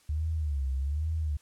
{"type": "tone with vibrato", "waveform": "sine", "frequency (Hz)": 72.9, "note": "D2", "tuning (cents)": -12, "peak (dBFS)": -27, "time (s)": [0.09, 1.37], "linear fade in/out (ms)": 5, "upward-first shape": "sine", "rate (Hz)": 1.2, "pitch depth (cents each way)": 170, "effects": ["white hiss -63 dBFS RMS until 1.41 s", "low-pass 10000 Hz 12 dB/octave"]}